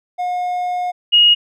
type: tone pair in turn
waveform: triangle / sine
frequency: 719 / 2876 Hz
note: F#5 / F#7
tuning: -50 / -50 cents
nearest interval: 2 octaves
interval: 2400 cents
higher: second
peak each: -16 / -7 dBFS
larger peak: second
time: 0.18-0.92 / 1.12-1.35 s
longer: first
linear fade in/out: 20 ms
effects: none